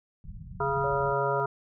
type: low-pass noise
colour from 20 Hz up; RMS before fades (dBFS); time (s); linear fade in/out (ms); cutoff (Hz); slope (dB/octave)
pink; -42; 0.24-1.13; 5; 200; 96
type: harmonic tone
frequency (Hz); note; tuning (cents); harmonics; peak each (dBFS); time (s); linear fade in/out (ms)
138.1; C#3; -6; 1 / 3 / 5 / 7 / 9 / 10; -34 / -30 / -33 / -30 / -34 / -34; 0.6-1.46; 5
type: tone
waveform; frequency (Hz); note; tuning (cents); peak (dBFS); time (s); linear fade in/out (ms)
sine; 566; C#5; +36; -31; 0.84-1.4; 0
effects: none